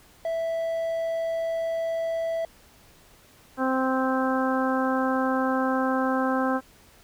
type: tone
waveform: triangle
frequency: 659 Hz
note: E5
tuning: 1 cent flat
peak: -23 dBFS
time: 0.25-2.45 s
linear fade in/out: 2 ms
type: harmonic tone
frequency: 261.4 Hz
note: C4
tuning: 1 cent flat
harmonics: 1 / 2 / 3 / 4 / 5 / 6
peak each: -25 / -28 / -30 / -31 / -32 / -33 dBFS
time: 3.57-6.61 s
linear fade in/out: 50 ms
effects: pink hiss -55 dBFS RMS until 7.03 s